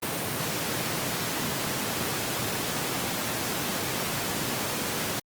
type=high-pass noise; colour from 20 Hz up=pink; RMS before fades=-30 dBFS; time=0.02-5.2 s; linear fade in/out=10 ms; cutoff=110 Hz; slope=24 dB/octave; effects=Opus 32 kbps